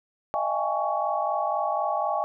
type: tone cluster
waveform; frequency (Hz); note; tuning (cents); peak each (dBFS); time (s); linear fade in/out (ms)
sine; 619 / 679 / 799 / 843 / 1119; D#5 / F5 / G5 / G#5 / C#6; -9 / -49 / +33 / +26 / +16; -30; 0.34-2.24; 0
effects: none